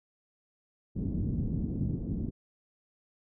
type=low-pass noise; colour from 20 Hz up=white; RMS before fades=-32 dBFS; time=0.95-2.31 s; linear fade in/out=20 ms; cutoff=250 Hz; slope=24 dB/octave; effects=none